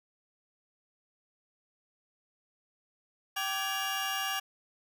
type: tone cluster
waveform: 35% pulse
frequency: 777 / 1170 / 1677 / 2827 Hz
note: G5 / D6 / G#6 / F7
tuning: -16 / -7 / +16 / +20 cents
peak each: -35 / -36 / -35 / -34 dBFS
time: 3.36-4.4 s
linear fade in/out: 10 ms
effects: none

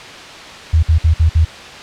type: tone bursts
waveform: sine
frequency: 80.2 Hz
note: E2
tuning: 47 cents flat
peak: -7 dBFS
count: 5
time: 0.73-1.45 s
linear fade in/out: 10 ms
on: 100 ms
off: 55 ms
effects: white hiss -32 dBFS RMS until 1.82 s + low-pass 4000 Hz 12 dB/octave

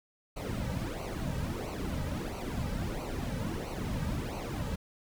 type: noise with flanger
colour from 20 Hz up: brown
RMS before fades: -35 dBFS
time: 0.36-4.76 s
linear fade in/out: 10 ms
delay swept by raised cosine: 0.57 to 2.87 ms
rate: 1.5 Hz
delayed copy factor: -0.75
effects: none

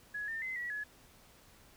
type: tone with pitch steps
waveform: sine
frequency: 1682 / 1805 / 2051 / 1932 / 1696 Hz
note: G#6 / A6 / C7 / B6 / G#6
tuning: +22 / +44 / -35 / -39 / +36 cents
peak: -36 dBFS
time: 0.14-0.84 s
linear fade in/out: 10 ms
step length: 140 ms
effects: pink hiss -61 dBFS RMS until 1.76 s

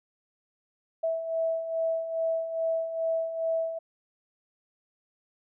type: beating tone pair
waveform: sine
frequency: 652 / 654.4 Hz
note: E5 / E5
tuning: -19 / -13 cents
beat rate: 2.4 Hz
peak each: -34 / -27 dBFS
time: 1.03-3.79 s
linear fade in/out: 10 ms
effects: none

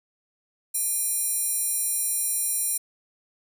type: tone with high-pass filter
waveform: square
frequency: 808 Hz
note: G#5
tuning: 48 cents flat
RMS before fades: -26 dBFS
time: 0.74-2.78 s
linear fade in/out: 10 ms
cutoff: 9600 Hz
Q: 3.1
effects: none

